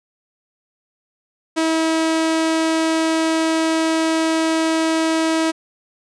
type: tone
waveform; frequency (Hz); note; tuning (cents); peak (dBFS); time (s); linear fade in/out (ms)
sawtooth; 322.4; E4; -38; -12; 1.56-5.52; 20
effects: resampled to 22050 Hz